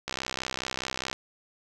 click train, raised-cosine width 0.2 ms, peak -13 dBFS, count 69, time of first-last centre 0.08-1.129 s, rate 64.8 Hz, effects none

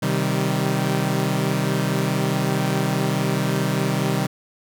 sawtooth chord, C minor, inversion none, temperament equal with one note detuned, 130.81 / 155.56 / 194.31 Hz, C3 / Eb3 / G3, 0 / 0 / -15 cents, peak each -20 dBFS, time 0.02-4.27 s, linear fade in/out 10 ms, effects none

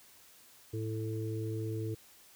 harmonic tone, 110 Hz, A2, in tune, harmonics 1 / 3 / 4, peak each -35 / -40 / -41 dBFS, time 0.73-1.95 s, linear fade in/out 10 ms, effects white hiss -59 dBFS RMS until 2.35 s

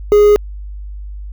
triangle tone with quantisation, 415.3 Hz, G#4, in tune, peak -3 dBFS, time 0.12-0.36 s, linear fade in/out 0 ms, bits 5, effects added 50 Hz sine -25 dBFS peak until 1.32 s

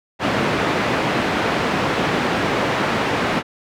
pink band-pass noise, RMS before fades -20 dBFS, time 0.19-3.43 s, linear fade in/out 50 ms, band 170 to 2500 Hz, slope 12 dB/octave, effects none

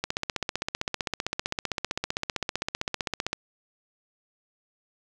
click train, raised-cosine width 0.2 ms, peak -10 dBFS, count 52, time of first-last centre 0.04-3.33 s, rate 15.5 Hz, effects none

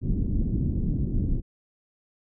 pink low-pass noise, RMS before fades -25 dBFS, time 0.01-1.42 s, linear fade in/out 50 ms, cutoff 270 Hz, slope 24 dB/octave, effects none

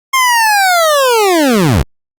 25% pulse linear sweep, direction down, 1073 to 51.91 Hz, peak -4 dBFS, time 0.13-1.83 s, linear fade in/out 10 ms, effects Opus 48 kbps

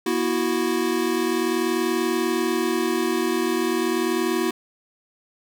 square chord, B suspended fourth, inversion none, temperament equal with one note detuned, 241.3 / 329.6 / 370 Hz, B3 / E4 / F#4, -40 / 0 / 0 cents, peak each -28 / -25 / -25 dBFS, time 0.06-4.51 s, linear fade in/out 5 ms, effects none

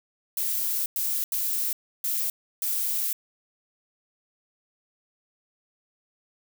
violet noise bursts at uneven times, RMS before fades -27 dBFS, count 5, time 0.37-0.86 / 0.96-1.24 / 1.32-1.73 / 2.04-2.3 / 2.62-3.13 s, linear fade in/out 2 ms, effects none

